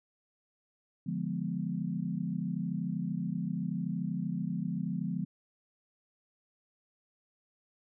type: chord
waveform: sine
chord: D diminished seventh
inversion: none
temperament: equal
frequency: 146.83 / 174.61 / 207.7 / 246.9 Hz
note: D3 / F3 / Ab3 / Cb4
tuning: 0 / 0 / 0 / 0 cents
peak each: -39 / -34 / -37 / -39 dBFS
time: 1.06-5.25 s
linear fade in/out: 10 ms
effects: none